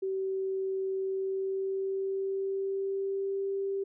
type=tone with pitch glide; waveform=sine; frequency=383.2 to 392.4 Hz; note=G4 to G4; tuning=-39 to +2 cents; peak=-29 dBFS; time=0.02-3.84 s; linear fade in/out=10 ms; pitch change=+41 cents; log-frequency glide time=0.95-3.47 s; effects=none